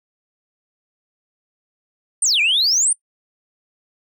sine exponential two-way sweep, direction down then up, 9397 to 2323 to 9397 Hz, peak -12 dBFS, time 2.22-2.93 s, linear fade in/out 5 ms, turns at 2.41 s, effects noise-tail reverb RT60 0.1 s tail -23 dB re dry + tanh soft clip ceiling -11 dBFS

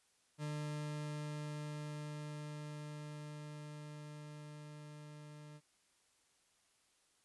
40% pulse tone with level ramp, 149.6 Hz, D3, 32 cents sharp, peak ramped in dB -38 to -51 dBFS, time 0.38-5.61 s, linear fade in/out 50 ms, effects white hiss -74 dBFS RMS until 7.24 s + resampled to 24000 Hz

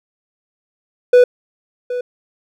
triangle tone with echo, 493.9 Hz, B4, in tune, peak -3 dBFS, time 1.13-1.24 s, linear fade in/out 5 ms, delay 770 ms, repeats 1, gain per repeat -14 dB, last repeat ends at 2.01 s, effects none

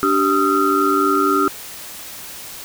sine tone cluster, 291.1 / 386.7 / 1256 / 1360 Hz, D4 / G4 / D#6 / F6, -15 / -24 / +16 / -46 cents, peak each -19 dBFS, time 0.03-1.48 s, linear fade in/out 0 ms, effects white hiss -34 dBFS RMS until 2.64 s

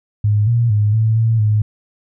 sine tone with pitch steps, 104.6 / 117.8 / 104.8 / 110.8 / 113.1 / 106.5 Hz, G#2 / A#2 / G#2 / A2 / A2 / G#2, +13 / +19 / +16 / +13 / +48 / +44 cents, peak -11 dBFS, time 0.24-1.62 s, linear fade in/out 5 ms, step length 230 ms, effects none

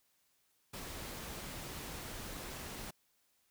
pink noise, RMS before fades -45 dBFS, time 0.73-2.91 s, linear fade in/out 10 ms, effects white hiss -75 dBFS RMS until 3.5 s

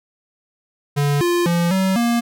square tone with pitch steps, 143.9 / 348.7 / 171.6 / 190 / 235.7 Hz, D3 / F4 / F3 / F#3 / A#3, -35 / -3 / -30 / +46 / +19 cents, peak -16 dBFS, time 0.96-2.21 s, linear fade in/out 20 ms, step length 250 ms, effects none

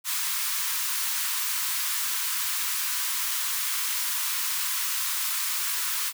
white high-pass noise, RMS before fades -28 dBFS, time 0.04-6.13 s, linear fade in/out 50 ms, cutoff 920 Hz, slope 96 dB/octave, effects none

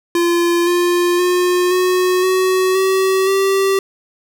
square tone with pitch steps, 344.3 / 351.3 / 358.5 / 365.8 / 373.3 / 380.9 / 388.7 Hz, F4 / F4 / F4 / F#4 / F#4 / G4 / G4, -25 / +10 / +45 / -20 / +15 / -50 / -15 cents, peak -13 dBFS, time 0.15-3.79 s, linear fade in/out 2 ms, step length 520 ms, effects none

